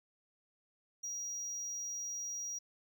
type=tone; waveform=triangle; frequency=5740 Hz; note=F8; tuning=47 cents sharp; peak=-37 dBFS; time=1.03-2.59 s; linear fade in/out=10 ms; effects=none